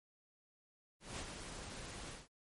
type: noise with ADSR envelope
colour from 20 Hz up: pink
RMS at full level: -43 dBFS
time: 1-2.28 s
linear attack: 190 ms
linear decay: 49 ms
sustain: -5 dB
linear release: 170 ms
effects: MP3 48 kbps